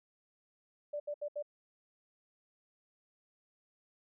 sine tone bursts, 587.3 Hz, D5, in tune, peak -35 dBFS, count 4, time 0.93-1.426 s, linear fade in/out 10 ms, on 70 ms, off 72 ms, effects none

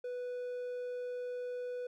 triangle tone, 494 Hz, B4, in tune, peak -35 dBFS, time 0.04-1.87 s, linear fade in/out 5 ms, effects none

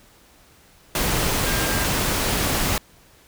sine tone in noise, 1600 Hz, G6, 35 cents sharp, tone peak -30 dBFS, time 1.46-1.85 s, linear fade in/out 2 ms, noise pink, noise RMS -22 dBFS, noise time 0.95-2.78 s, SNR -11 dB, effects pink hiss -53 dBFS RMS until 3.27 s

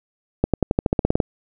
accelerating click train, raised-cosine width 2 ms, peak -3 dBFS, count 12, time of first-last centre 0.44-1.202 s, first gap 97 ms, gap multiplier 0.93, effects none

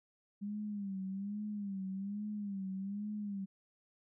sine tone with vibrato, 200.1 Hz, G3, 36 cents sharp, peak -37 dBFS, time 0.41-3.46 s, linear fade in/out 20 ms, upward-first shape sine, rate 1.2 Hz, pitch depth 91 cents each way, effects none

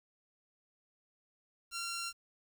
10% pulse tone, 1374 Hz, F6, 29 cents flat, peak -29 dBFS, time 1.71-2.13 s, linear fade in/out 50 ms, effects 10-bit

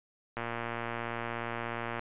click train, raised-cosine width 0.5 ms, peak -20 dBFS, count 191, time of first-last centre 0.37-1.994 s, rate 117 Hz, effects resampled to 8000 Hz

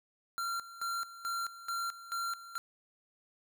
square tone with tremolo, 1373 Hz, F6, 30 cents flat, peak -34 dBFS, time 0.38-2.58 s, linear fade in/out 0 ms, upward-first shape square, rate 2.3 Hz, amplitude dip 80%, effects none

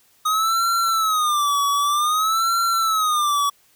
square tone with vibrato, 1244.5 Hz, D#6, in tune, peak -18 dBFS, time 0.25-3.5 s, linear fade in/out 10 ms, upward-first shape sine, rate 0.53 Hz, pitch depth 160 cents each way, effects white hiss -58 dBFS RMS until 3.75 s

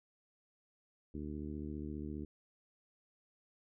harmonic tone, 74.9 Hz, D2, 35 cents sharp, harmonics 1 / 2 / 3 / 4 / 5 / 6, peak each -45 / -48 / -45 / -45 / -50 / -58 dBFS, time 1.14-2.25 s, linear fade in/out 5 ms, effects none

